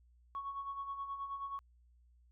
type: tone with tremolo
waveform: sine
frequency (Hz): 1108.7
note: C#6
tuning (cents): 0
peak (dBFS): -36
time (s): 0.35-1.59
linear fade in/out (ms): 0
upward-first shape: sine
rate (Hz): 9.4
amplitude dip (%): 60
effects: tanh soft clip ceiling -33 dBFS + added 60 Hz sine -63 dBFS peak until 2.31 s